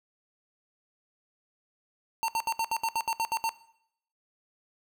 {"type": "tone bursts", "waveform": "square", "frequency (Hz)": 908, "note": "A#5", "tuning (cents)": -46, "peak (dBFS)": -26, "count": 11, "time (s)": [2.23, 3.492], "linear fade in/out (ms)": 0, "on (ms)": 52, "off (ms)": 69, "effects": ["noise-tail reverb RT60 0.7 s tail -18 dB re dry"]}